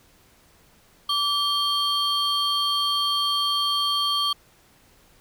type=tone cluster; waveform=triangle; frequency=1157 / 3190 / 4409 Hz; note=D6 / G7 / C#8; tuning=-26 / +30 / -10 cents; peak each=-24 / -22 / -27 dBFS; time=1.09-4.33 s; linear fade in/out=5 ms; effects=pink hiss -57 dBFS RMS until 5.2 s